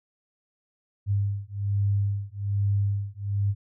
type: beating tone pair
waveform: sine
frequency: 100 / 101.2 Hz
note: G2 / G#2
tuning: +35 / -44 cents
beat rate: 1.2 Hz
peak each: -26 dBFS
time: 1.06-3.55 s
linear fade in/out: 50 ms
effects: none